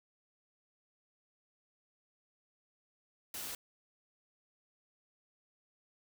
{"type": "noise", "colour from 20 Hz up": "white", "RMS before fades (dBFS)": -42, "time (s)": [3.34, 3.55], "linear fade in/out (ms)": 2, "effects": []}